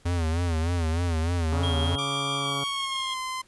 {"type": "tone with vibrato", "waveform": "square", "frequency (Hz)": 83.7, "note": "E2", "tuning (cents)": 27, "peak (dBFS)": -24, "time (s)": [0.05, 1.96], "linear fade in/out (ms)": 10, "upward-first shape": "sine", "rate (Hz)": 3.3, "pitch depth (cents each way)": 96}
{"type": "harmonic tone", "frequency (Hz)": 139.7, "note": "C#3", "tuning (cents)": 14, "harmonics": [1, 2, 3, 4, 5, 6, 7, 8, 9, 10], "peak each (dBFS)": [-34, -37, -39, -40, -41, -42, -42, -43, -44, -44], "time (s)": [1.52, 2.64], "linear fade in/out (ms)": 5}
{"type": "tone with tremolo", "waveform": "triangle", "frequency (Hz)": 3246, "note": "G#7", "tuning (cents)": -40, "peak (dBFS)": -28, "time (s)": [1.63, 3.14], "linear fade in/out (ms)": 5, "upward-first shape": "sine", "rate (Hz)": 6.1, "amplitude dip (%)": 25}
{"type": "tone with pitch glide", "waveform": "sawtooth", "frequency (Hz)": [1174.7, 1034.5], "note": ["D6", "C6"], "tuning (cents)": [0, -20], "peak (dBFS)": -26, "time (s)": [1.98, 3.42], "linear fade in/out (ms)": 10, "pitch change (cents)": -220, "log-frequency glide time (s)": [2.34, 3.18]}
{"effects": ["pink hiss -59 dBFS RMS until 3.47 s", "resampled to 24000 Hz"]}